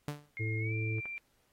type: tone with exponential decay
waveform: sawtooth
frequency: 146.83 Hz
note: D3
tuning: in tune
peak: -28 dBFS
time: 0.08-0.31 s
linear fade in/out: 0 ms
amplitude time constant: 48 ms
type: tone with pitch glide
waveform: sine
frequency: 2140 to 2361 Hz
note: C7 to D7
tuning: +38 to +9 cents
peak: -38 dBFS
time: 0.37-1.18 s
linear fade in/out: 0 ms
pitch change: +171 cents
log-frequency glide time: 0.59-0.74 s
type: harmonic tone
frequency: 110 Hz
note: A2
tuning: in tune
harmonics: 1 / 3 / 4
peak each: -32 / -42 / -44 dBFS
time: 0.39-1.01 s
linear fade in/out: 20 ms
type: clicks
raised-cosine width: 0.5 ms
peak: -42 / -33 dBFS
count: 2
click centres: 0.984 / 1.056 s
effects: pink hiss -73 dBFS RMS until 1.52 s + AAC 48 kbps